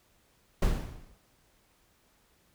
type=noise with exponential decay; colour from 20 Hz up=brown; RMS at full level=-22 dBFS; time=0.62-1.18 s; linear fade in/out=5 ms; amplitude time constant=120 ms; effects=pink hiss -67 dBFS RMS until 2.54 s